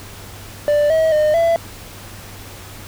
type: tone with pitch steps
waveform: triangle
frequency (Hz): 589 / 640 / 609 / 669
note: D5 / D#5 / D#5 / E5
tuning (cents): +5 / +49 / -37 / +25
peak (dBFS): -10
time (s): 0.68-1.56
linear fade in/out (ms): 0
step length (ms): 220
effects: added 98 Hz sine -39 dBFS peak until 2.87 s + pink hiss -37 dBFS RMS until 2.87 s